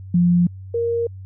sine tone pair in turn, 175 / 467.2 Hz, F3 / A#4, +4 / +4 cents, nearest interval octave + perfect fourth, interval 1700 cents, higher second, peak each -12 / -18 dBFS, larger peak first, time 0.14-0.47 / 0.74-1.07 s, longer neither, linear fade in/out 5 ms, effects added 95 Hz sine -33 dBFS peak until 1.25 s

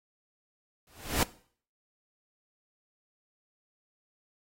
pink noise with exponential growth, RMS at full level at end -24 dBFS, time 0.87-1.23 s, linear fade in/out 1 ms, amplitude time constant 77 ms, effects noise-tail reverb RT60 0.5 s tail -19 dB re dry + AAC 48 kbps

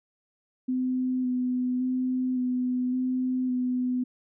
sine tone with vibrato, 253.1 Hz, B3, 43 cents sharp, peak -24 dBFS, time 0.68-4.04 s, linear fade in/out 10 ms, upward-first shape square, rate 0.89 Hz, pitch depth 15 cents each way, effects none

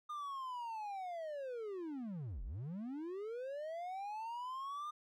triangle linear two-way sweep, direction down then up, 1219 to 36 to 1219 Hz, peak -39 dBFS, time 0.09-4.91 s, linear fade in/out 10 ms, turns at 2.43 s, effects none

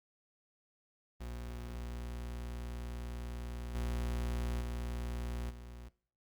40% pulse tone with level steps, 60 Hz, B1, 49 cents flat, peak -39 / -33 / -36 / -46 dBFS, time 1.2-5.89 s, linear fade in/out 10 ms, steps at 3.74 / 4.6 / 5.49 s, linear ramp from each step 20 ms, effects noise-tail reverb RT60 0.5 s tail -20 dB re dry + Opus 32 kbps

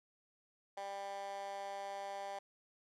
15% pulse tone with high-pass filter, 198.2 Hz, G3, 19 cents sharp, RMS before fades -44 dBFS, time 0.77-2.39 s, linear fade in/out 5 ms, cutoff 720 Hz, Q 3.7, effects low-pass 8000 Hz 12 dB/octave

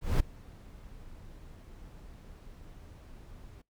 brown noise with ADSR envelope, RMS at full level -25 dBFS, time 0.01-3.62 s, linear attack 190 ms, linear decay 7 ms, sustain -24 dB, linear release 11 ms, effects noise-tail reverb RT60 0.2 s tail -25 dB re dry

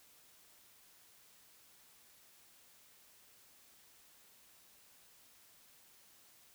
silence, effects white hiss -64 dBFS RMS until 6.54 s

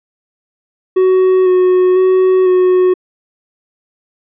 triangle tone with vibrato, 370 Hz, F#4, in tune, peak -5 dBFS, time 0.96-2.94 s, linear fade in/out 10 ms, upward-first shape square, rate 1 Hz, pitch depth 15 cents each way, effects resampled to 8000 Hz

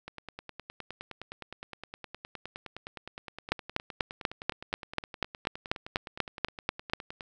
two click trains, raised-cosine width 0.3 ms, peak -10 / -24 dBFS, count 15 / 70, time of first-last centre 3.52-6.935 / 0.08-7.208 s, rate 4.1 / 9.68 Hz, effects none

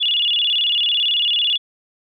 sine tone with vibrato, 3136 Hz, G7, in tune, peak -15 dBFS, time 0-1.58 s, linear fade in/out 20 ms, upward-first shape square, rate 18 Hz, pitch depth 160 cents each way, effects none

